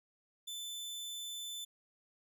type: tone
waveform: sawtooth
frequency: 3520 Hz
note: A7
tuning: in tune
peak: -38 dBFS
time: 0.47-1.65 s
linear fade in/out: 10 ms
effects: none